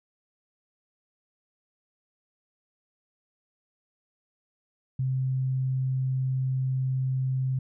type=tone; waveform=sine; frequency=130.81 Hz; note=C3; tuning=in tune; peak=-24 dBFS; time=4.99-7.59 s; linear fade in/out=5 ms; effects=none